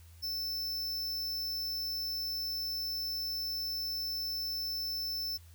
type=tone; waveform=square; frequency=5300 Hz; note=E8; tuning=9 cents sharp; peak=-34 dBFS; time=0.22-5.38 s; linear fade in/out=20 ms; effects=added 83 Hz sine -52 dBFS peak until 5.54 s + white hiss -63 dBFS RMS until 5.54 s